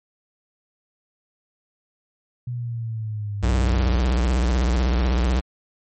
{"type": "linear sweep", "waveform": "sine", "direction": "down", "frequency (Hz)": [123.47, 86.8], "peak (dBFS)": -25, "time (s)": [2.47, 3.96], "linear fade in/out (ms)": 5}
{"type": "tone with vibrato", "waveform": "square", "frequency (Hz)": 61.5, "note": "B1", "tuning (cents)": -7, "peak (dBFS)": -18, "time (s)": [3.42, 5.41], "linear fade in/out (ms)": 20, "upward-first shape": "triangle", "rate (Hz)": 16, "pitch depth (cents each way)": 200}
{"effects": ["MP3 32 kbps"]}